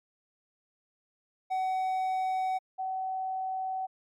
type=tone pair in turn; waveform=triangle / sine; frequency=752 / 756.3 Hz; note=F#5 / F#5; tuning=+28 / +38 cents; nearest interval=unison; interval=10 cents; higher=second; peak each=-25 / -30 dBFS; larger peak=first; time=1.5-2.59 / 2.78-3.87 s; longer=neither; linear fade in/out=20 ms; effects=MP3 96 kbps